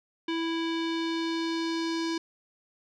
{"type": "tone with low-pass filter sweep", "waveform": "square", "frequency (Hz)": 329.6, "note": "E4", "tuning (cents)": 0, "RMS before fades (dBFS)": -30, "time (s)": [0.28, 2.18], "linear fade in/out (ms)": 5, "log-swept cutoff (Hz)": [3300, 5100], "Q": 2.5, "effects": []}